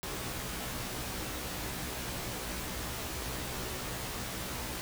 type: noise with comb filter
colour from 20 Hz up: pink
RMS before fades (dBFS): -38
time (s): 0.03-4.81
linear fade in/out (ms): 0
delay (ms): 16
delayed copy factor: +0.8
effects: none